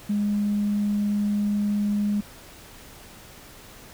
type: tone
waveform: sine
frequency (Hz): 206.1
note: G#3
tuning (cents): -13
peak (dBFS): -20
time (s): 0.09-2.21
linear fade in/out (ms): 10
effects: tanh soft clip ceiling -16 dBFS + pink hiss -46 dBFS RMS until 3.93 s